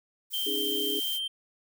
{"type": "noise", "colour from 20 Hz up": "violet", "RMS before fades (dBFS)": -35, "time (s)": [0.3, 1.2], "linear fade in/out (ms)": 50}
{"type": "tone", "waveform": "triangle", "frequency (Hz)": 3142, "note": "G7", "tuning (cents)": 3, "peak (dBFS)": -28, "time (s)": [0.33, 1.28], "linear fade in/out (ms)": 10}
{"type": "chord", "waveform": "sine", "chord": "C# suspended second", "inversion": "none", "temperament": "equal", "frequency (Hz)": [277.2, 311.1, 415.3], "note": ["C#4", "D#4", "G#4"], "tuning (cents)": [0, 0, 0], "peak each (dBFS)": [-39, -36, -33], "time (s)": [0.46, 1], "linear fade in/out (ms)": 10}
{"effects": []}